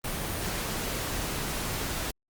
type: noise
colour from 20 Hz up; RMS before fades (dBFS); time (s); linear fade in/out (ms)
pink; -32; 0.04-2.11; 5
effects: Opus 32 kbps